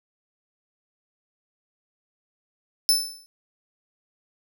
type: tone with exponential decay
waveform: sawtooth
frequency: 5274 Hz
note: E8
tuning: in tune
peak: -11 dBFS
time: 2.89-3.26 s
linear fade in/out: 0 ms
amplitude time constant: 80 ms
effects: none